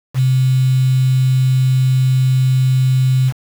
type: tone with quantisation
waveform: sine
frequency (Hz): 130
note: C3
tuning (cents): -11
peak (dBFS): -10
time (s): 0.14-3.33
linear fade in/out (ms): 50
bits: 5
effects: none